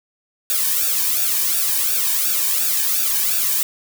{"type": "noise with flanger", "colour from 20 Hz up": "blue", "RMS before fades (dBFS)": -19, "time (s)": [0.5, 3.63], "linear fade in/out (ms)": 0, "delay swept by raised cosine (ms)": [0.96, 1.5], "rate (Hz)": 2.8, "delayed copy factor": -0.85, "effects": []}